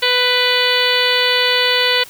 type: harmonic tone with a mistuned harmonic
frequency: 496.6 Hz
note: B4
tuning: 9 cents sharp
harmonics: 1 / 2 / 3 / 4 / 5 / 6 / 7 / 8 / 9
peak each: -20 / -24 / -22 / -20 / -23 / -19 / -21 / -22 / -23 dBFS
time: 0.02-2.04 s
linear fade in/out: 10 ms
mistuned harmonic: 5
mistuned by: -20 cents
effects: white hiss -39 dBFS RMS until 2.09 s